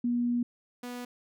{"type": "tone pair in turn", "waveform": ["sine", "sawtooth"], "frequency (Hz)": [240.9, 245.3], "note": ["B3", "B3"], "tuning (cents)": [-43, -12], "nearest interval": "unison", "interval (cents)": 31, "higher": "second", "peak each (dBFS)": [-25, -33], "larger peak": "first", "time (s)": [[0.04, 0.43], [0.83, 1.05]], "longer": "first", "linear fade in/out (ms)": 5, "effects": []}